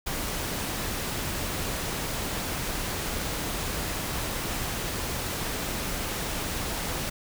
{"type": "noise", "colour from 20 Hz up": "pink", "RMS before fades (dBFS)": -31, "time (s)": [0.06, 7.1], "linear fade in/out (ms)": 10, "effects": []}